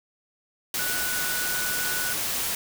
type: tone in noise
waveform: sine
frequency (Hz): 1476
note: F#6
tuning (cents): -5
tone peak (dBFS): -30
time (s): 0.79-2.13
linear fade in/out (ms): 2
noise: white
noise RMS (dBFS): -28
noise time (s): 0.74-2.55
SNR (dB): -5
effects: none